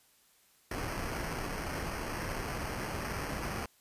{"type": "noise with sample-and-hold", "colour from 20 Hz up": "pink", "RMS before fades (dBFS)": -37, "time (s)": [0.71, 3.66], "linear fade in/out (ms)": 5, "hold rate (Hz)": 3675, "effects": ["white hiss -66 dBFS RMS until 3.8 s", "resampled to 32000 Hz"]}